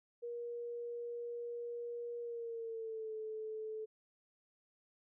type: tone with pitch glide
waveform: sine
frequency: 475.1 to 435.7 Hz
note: A#4 to A4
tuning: +33 to -17 cents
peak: -40 dBFS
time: 0.22-3.86 s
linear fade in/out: 20 ms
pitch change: -150 cents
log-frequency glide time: 2.2-3.14 s
effects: none